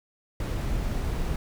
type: noise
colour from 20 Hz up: brown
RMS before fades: -28 dBFS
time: 0.4-1.36 s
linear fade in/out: 2 ms
effects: none